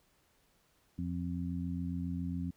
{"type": "harmonic tone", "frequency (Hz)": 87.31, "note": "F2", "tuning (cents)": 0, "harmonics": [1, 2, 3], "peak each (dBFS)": [-39, -37, -39], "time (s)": [0.98, 2.51], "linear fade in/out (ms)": 10, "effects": ["pink hiss -71 dBFS RMS until 2.56 s"]}